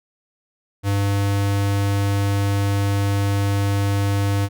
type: tone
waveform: square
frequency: 100 Hz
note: G2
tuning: 35 cents sharp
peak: -18 dBFS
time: 0.83-4.49 s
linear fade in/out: 50 ms
effects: none